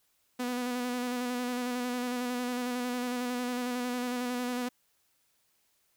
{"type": "tone with vibrato", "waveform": "sawtooth", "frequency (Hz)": 246.9, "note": "B3", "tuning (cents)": 0, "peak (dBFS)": -27, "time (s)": [0.39, 4.69], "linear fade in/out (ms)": 10, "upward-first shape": "square", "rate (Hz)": 11, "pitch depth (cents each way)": 21, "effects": ["white hiss -72 dBFS RMS until 5.96 s"]}